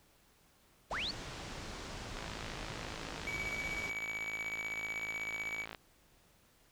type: low-pass noise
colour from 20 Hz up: pink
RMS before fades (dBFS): -45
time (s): 0.9-3.91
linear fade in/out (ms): 20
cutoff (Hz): 6900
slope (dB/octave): 24
type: linear sweep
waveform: sine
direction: up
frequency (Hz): 523.3 to 4669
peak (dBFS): -35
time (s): 0.91-1.11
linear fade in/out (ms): 2
type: click train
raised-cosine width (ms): 0.3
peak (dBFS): -27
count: 196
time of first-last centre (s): 2.17-5.748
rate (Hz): 54.5
type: tone with tremolo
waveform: triangle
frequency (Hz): 2275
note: C#7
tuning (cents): +44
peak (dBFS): -34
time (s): 3.27-5.65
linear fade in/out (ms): 5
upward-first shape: square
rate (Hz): 16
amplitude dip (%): 45
effects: pink hiss -67 dBFS RMS until 6.71 s